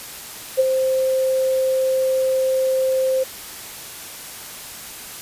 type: tone with ADSR envelope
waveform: sine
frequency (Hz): 523.3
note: C5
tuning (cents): 0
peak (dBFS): -10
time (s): 0.57-3.24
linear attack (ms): 27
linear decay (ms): 26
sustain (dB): -6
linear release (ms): 13
effects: white hiss -35 dBFS RMS until 5.21 s + resampled to 32000 Hz